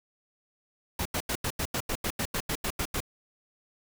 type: noise bursts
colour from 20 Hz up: pink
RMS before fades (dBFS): -30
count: 14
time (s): 0.99-3.004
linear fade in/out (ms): 5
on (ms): 64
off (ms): 86
effects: none